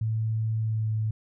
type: tone with pitch glide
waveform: sine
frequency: 110.7 to 109.18 Hz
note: A2 to A2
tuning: +11 to -13 cents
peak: -24 dBFS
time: 0.01-1.11 s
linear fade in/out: 5 ms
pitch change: -24 cents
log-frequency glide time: 0.58-0.9 s
effects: none